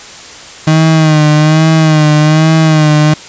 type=tone with vibrato; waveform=35% pulse; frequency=155.56 Hz; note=D#3; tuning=in tune; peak=-3 dBFS; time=0.67-3.14 s; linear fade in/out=5 ms; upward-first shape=sine; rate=1.2 Hz; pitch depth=52 cents each way; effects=white hiss -30 dBFS RMS until 3.28 s + resampled to 16000 Hz